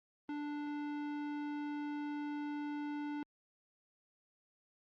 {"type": "tone with tanh clipping", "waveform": "sine", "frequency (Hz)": 293.7, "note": "D4", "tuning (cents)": 0, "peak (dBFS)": -40, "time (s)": [0.29, 3.23], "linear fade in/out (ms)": 2, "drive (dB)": 17, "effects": ["Opus 32 kbps"]}